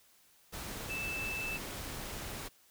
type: tone in noise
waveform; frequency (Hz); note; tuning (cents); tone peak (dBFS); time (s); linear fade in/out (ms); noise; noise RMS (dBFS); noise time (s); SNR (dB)
sine; 2637; E7; 0; -36; 0.89-1.58; 20; pink; -42; 0.52-2.49; +3
effects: white hiss -65 dBFS RMS until 2.7 s